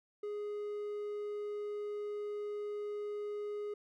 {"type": "tone", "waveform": "triangle", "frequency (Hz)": 415.3, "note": "G#4", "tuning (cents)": 0, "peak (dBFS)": -35, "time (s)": [0.23, 3.74], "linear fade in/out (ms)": 5, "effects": []}